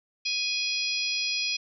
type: harmonic tone with a mistuned harmonic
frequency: 830.6 Hz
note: G#5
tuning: in tune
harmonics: 3 / 4 / 5 / 6 / 7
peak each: -30 / -34 / -34 / -31 / -37 dBFS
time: 0.25-1.57 s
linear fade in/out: 10 ms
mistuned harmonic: 7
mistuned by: -35 cents
effects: none